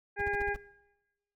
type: harmonic tone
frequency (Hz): 406.4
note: G#4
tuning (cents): -38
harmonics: 1 / 2 / 4 / 5 / 6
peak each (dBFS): -35 / -35 / -32 / -43 / -43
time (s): 0.16-0.57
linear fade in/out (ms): 50
type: noise bursts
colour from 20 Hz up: brown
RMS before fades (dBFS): -38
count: 6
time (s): 0.19-0.565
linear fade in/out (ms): 5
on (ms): 25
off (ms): 45
effects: noise-tail reverb RT60 1.0 s tail -19 dB re dry